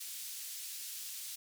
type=band-pass noise; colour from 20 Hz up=white; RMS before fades=-44 dBFS; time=0-1.36 s; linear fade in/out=10 ms; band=3300 to 15000 Hz; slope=12 dB/octave; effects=none